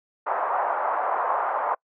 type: band-pass noise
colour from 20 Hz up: white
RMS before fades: -25 dBFS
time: 0.26-1.75 s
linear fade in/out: 10 ms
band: 640 to 1100 Hz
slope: 24 dB/octave
effects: noise-tail reverb RT60 0.1 s tail -26 dB re dry + low-pass 2000 Hz 12 dB/octave